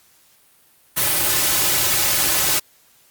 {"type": "noise with comb filter", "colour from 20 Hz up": "white", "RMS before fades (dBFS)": -18, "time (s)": [0.96, 2.6], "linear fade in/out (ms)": 20, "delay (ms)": 4.3, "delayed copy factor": -0.8, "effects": ["white hiss -55 dBFS RMS until 3.1 s", "Opus 48 kbps"]}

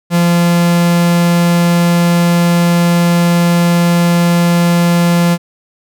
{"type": "tone", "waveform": "45% pulse", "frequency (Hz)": 172.4, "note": "F3", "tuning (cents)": -22, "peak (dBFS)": -8, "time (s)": [0.1, 5.38], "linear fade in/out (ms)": 50, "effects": []}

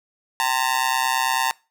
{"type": "tone with amplitude modulation", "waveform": "sawtooth", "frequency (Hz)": 907, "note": "A#5", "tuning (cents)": -48, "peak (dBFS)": -11, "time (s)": [0.4, 1.51], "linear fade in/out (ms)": 0, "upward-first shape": "sine", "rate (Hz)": 129, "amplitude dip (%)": 100, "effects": ["noise-tail reverb RT60 0.3 s tail -23 dB re dry"]}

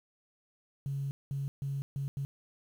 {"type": "tone bursts at uneven times", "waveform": "sine", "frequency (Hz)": 138.59, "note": "C#3", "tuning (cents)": 0, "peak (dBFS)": -31, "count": 5, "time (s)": [[0.86, 1.11], [1.31, 1.48], [1.62, 1.82], [1.96, 2.08], [2.17, 2.25]], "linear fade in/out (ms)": 0, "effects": ["tanh soft clip ceiling -27 dBFS", "10-bit"]}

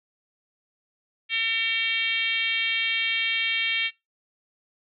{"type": "tone with frequency modulation", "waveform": "sine", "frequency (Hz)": 2736, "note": "F7", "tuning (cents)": -36, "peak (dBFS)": -22, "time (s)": [1.29, 3.91], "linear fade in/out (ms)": 50, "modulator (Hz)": 461, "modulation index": 1.6, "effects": ["noise-tail reverb RT60 0.2 s tail -19 dB re dry"]}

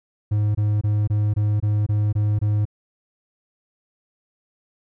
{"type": "tone bursts", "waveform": "triangle", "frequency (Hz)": 104.9, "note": "G#2", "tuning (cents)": 18, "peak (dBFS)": -15, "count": 9, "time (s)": [0.31, 2.654], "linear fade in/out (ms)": 10, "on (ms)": 240, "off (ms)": 23, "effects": []}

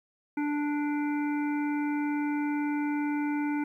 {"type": "harmonic tone", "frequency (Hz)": 293.7, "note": "D4", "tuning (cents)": 0, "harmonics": [1, 3, 5, 7, 8], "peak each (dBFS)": [-27, -37, -41, -44, -45], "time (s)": [0.37, 3.64], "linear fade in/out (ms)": 5, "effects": ["11-bit"]}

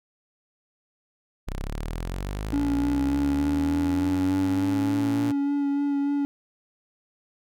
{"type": "linear sweep", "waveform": "sawtooth", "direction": "up", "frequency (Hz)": [30.49, 116.54], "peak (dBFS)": -25, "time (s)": [1.47, 5.32], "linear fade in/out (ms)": 10}
{"type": "tone with vibrato", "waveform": "triangle", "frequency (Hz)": 283.3, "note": "C#4", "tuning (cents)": 38, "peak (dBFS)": -20, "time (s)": [2.53, 6.25], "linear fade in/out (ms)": 0, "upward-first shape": "sine", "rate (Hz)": 3.4, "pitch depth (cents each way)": 16}
{"effects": []}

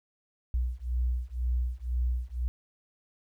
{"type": "beating tone pair", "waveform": "sine", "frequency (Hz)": [60.3, 62.3], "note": ["B1", "B1"], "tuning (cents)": [-41, 16], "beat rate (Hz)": 2, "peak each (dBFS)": -30, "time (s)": [0.54, 2.48], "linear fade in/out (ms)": 0, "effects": ["11-bit"]}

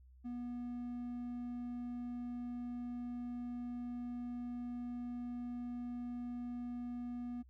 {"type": "tone", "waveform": "triangle", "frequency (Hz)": 242.9, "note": "B3", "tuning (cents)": -29, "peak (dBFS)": -38, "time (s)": [0.24, 7.43], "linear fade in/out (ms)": 20, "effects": ["noise-tail reverb RT60 0.1 s tail -26 dB re dry", "added 63 Hz sine -58 dBFS peak until 7.49 s"]}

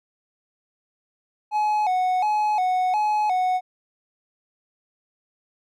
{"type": "tone with vibrato", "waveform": "triangle", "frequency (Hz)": 790, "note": "G5", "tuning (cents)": 13, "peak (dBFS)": -17, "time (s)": [1.51, 3.61], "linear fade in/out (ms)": 50, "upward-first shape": "square", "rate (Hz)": 1.4, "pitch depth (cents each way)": 120, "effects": []}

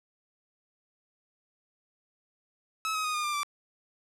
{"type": "tone with pitch steps", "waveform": "sawtooth", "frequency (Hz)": [1293, 1267.1, 1241.8, 1216.9, 1192.6, 1168.7], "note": ["E6", "D#6", "D#6", "D#6", "D6", "D6"], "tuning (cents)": [-34, 31, -4, -39, 26, -9], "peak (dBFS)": -25, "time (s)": [2.85, 3.432], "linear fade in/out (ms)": 0, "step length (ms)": 97, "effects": ["low-pass 11000 Hz 12 dB/octave"]}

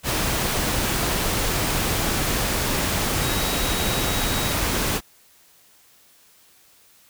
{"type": "tone in noise", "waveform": "sine", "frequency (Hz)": 3818, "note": "A#7", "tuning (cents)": 41, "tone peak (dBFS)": -32, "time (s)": [3.2, 4.55], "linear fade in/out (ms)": 50, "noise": "pink", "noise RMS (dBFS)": -23, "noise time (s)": [0.03, 5.01], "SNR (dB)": -12, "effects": ["white hiss -55 dBFS RMS until 7.09 s"]}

